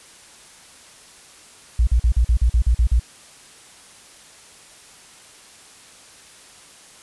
sine tone bursts, 58.27 Hz, A#1, in tune, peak -12 dBFS, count 10, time 1.79-2.996 s, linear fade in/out 5 ms, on 81 ms, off 44 ms, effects white hiss -46 dBFS RMS until 7.02 s + resampled to 24000 Hz

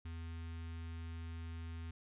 square tone with notch filter, 82.41 Hz, E2, in tune, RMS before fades -45 dBFS, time 0.05-1.91 s, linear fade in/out 5 ms, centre 580 Hz, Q 0.63, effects resampled to 8000 Hz

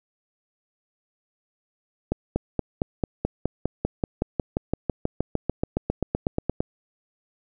accelerating click train, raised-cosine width 2 ms, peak -9 dBFS, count 28, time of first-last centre 2.12-6.605 s, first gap 240 ms, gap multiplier 0.97, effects none

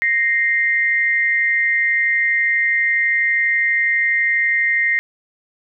sine tone pair together, 1860.8 / 2093 Hz, A#6 / C7, -4 / 0 cents, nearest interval major second, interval 204 cents, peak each -17 dBFS, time 0.02-4.99 s, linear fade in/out 0 ms, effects none

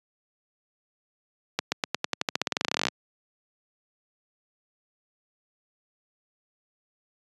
accelerating click train, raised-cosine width 0.2 ms, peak -6 dBFS, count 25, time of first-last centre 1.59-2.884 s, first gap 130 ms, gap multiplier 0.91, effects high-pass 150 Hz 12 dB/octave + resampled to 24000 Hz

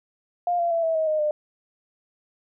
sine tone with pitch steps, 704 / 685.9 / 668.3 / 651.2 / 634.5 / 618.2 / 602.3 Hz, F5 / F5 / E5 / E5 / D#5 / D#5 / D5, +14 / -31 / +24 / -21 / +34 / -11 / +44 cents, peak -20 dBFS, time 0.47-1.31 s, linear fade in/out 2 ms, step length 120 ms, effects none

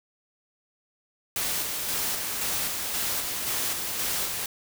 white noise with tremolo, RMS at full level -28 dBFS, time 1.36-4.46 s, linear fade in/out 2 ms, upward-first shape square, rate 1.9 Hz, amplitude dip 30%, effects none

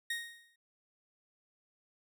30% pulse tone with exponential decay, 1865 Hz, A#6, in tune, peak -29 dBFS, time 0.1-0.56 s, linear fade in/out 5 ms, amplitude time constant 100 ms, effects none

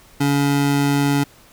square tone pair together, 141.6 / 283.2 Hz, C#3 / C#4, +37 / +37 cents, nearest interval octave, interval 1200 cents, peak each -20 / -18 dBFS, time 0.2-1.24 s, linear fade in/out 10 ms, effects pink hiss -49 dBFS RMS until 1.52 s

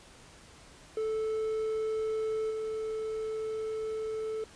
triangle tone with level steps, 438 Hz, A4, 8 cents flat, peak -27 / -30 dBFS, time 0.97-4.44 s, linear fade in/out 2 ms, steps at 2.5 s, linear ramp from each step 10 ms, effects pink hiss -54 dBFS RMS until 4.55 s + resampled to 22050 Hz

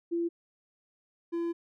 sine / triangle tone pair in turn, 339.9 / 338.7 Hz, F4 / E4, -47 / +47 cents, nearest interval unison, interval 6 cents, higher first, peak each -27 dBFS, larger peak neither, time 0.11-0.29 / 1.32-1.53 s, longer second, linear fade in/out 20 ms, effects none

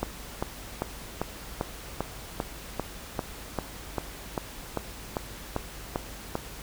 click train, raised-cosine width 1 ms, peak -13 dBFS, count 17, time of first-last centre 0.03-6.354 s, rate 2.53 Hz, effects added 50 Hz sine -46 dBFS peak until 6.62 s + pink hiss -43 dBFS RMS until 6.62 s

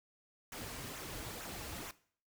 pink noise with flanger, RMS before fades -45 dBFS, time 0.52-1.91 s, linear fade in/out 2 ms, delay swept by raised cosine 0.21 to 5.51 ms, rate 2.2 Hz, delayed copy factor -0.6, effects noise-tail reverb RT60 0.5 s tail -18 dB re dry

